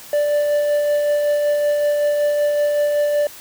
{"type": "tone with tremolo", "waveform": "triangle", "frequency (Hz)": 587.3, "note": "D5", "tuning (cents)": 0, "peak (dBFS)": -12, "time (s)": [0.13, 3.27], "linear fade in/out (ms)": 2, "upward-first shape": "sine", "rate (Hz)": 5.3, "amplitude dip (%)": 25, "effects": ["white hiss -39 dBFS RMS until 3.4 s"]}